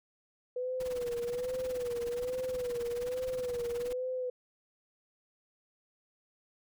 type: tone with vibrato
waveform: sine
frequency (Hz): 493.9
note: B4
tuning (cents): 0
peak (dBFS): -32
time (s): 0.56-4.3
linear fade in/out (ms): 5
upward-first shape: sine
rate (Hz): 1.2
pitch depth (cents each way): 63
type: noise with tremolo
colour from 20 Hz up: pink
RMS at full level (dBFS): -45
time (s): 0.8-3.93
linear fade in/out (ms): 2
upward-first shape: sine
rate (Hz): 19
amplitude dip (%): 85
effects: none